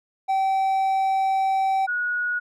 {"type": "tone pair in turn", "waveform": ["triangle", "sine"], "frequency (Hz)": [771, 1455.5], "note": ["G5", "F#6"], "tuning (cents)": [-29, -29], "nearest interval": "major seventh", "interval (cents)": 1100, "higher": "second", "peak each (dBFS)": [-17, -22], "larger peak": "first", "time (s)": [[0.28, 1.87], [1.87, 2.4]], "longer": "first", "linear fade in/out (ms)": 20, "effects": []}